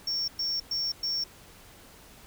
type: tone bursts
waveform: triangle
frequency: 5480 Hz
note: F8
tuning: 34 cents flat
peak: -26 dBFS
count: 4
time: 0.07-1.24 s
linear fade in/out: 5 ms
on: 210 ms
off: 110 ms
effects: pink hiss -52 dBFS RMS until 2.26 s